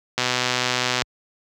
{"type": "click train", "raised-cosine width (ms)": 0.2, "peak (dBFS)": -3, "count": 106, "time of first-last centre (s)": [0.18, 1.02], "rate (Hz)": 125, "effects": ["high-pass 60 Hz 12 dB/octave"]}